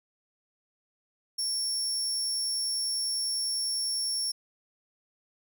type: tone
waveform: 30% pulse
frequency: 5470 Hz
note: F8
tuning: 37 cents flat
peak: -24 dBFS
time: 1.38-4.32 s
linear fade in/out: 10 ms
effects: none